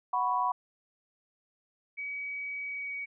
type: chord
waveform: sine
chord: F# suspended fourth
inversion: none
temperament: equal with one note detuned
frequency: 737.9 / 987.8 / 1108.7 Hz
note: F#5 / B5 / C#6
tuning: -5 / 0 / 0 cents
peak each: -32 / -28 / -32 dBFS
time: 0.13-0.52 s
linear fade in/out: 5 ms
type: tone with pitch glide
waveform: sine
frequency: 2270 to 2256 Hz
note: C#7 to C#7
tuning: +41 to +30 cents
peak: -34 dBFS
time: 1.97-3.06 s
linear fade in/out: 20 ms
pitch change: -11 cents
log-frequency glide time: 2.65-2.94 s
effects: none